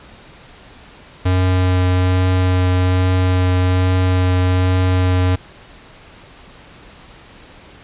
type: tone with vibrato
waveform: square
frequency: 91.7 Hz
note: F#2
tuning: 15 cents flat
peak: -13 dBFS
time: 1.25-5.36 s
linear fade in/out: 10 ms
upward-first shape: triangle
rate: 1.2 Hz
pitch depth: 10 cents each way
effects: pink hiss -42 dBFS RMS until 7.83 s + resampled to 8000 Hz